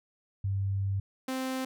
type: tone pair in turn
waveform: sine / sawtooth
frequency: 98 / 260.8 Hz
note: G2 / C4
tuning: 0 / -5 cents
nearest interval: octave + perfect fourth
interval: 1695 cents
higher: second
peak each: -27 dBFS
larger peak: neither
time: 0.44-1 / 1.28-1.65 s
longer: first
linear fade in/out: 5 ms
effects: none